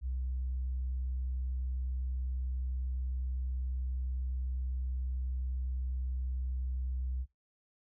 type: tone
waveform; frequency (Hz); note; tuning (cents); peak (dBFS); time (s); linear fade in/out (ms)
sine; 63.7; C2; -46; -31; 0.01-7.26; 50
effects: noise-tail reverb RT60 0.2 s tail -21 dB re dry + tanh soft clip ceiling -29 dBFS